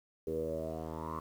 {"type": "tone with low-pass filter sweep", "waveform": "10% pulse", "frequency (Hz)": 79.7, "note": "D#2", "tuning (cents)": 42, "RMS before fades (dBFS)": -38, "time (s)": [0.27, 1.2], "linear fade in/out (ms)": 5, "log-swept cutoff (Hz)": [430, 1100], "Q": 8.7, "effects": ["10-bit"]}